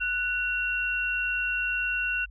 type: tone pair together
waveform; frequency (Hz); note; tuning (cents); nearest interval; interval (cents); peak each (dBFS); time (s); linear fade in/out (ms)
sine; 1480 / 2741; F#6 / F7; 0 / -33; major seventh; 1067; -28; 0-2.26; 20
effects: added 50 Hz sine -43 dBFS peak until 2.3 s